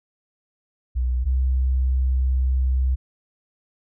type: tone pair in turn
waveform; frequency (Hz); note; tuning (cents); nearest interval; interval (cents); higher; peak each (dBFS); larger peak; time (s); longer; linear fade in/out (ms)
sine; 62.1 / 64.54; B1 / C2; +10 / -23; minor second; 67; second; -19 / -17; second; 0.95-1.25 / 1.25-2.96; second; 20
effects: none